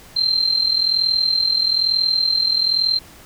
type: tone with amplitude modulation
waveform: sine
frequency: 4143 Hz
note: C8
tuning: 18 cents flat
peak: -12 dBFS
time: 0.16-2.99 s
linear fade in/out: 10 ms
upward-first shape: sine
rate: 41.1 Hz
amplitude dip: 70%
effects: pink hiss -44 dBFS RMS until 3.25 s